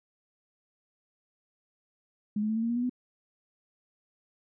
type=tone with pitch steps; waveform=sine; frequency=208.9 / 214.3 / 219.8 / 225.5 / 231.3 / 237.2 / 243.3 / 249.6 Hz; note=G#3 / A3 / A3 / A3 / A#3 / A#3 / B3 / B3; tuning=+10 / -45 / -2 / +43 / -13 / +30 / -26 / +19 cents; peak=-26 dBFS; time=2.36-2.896 s; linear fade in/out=5 ms; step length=67 ms; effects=none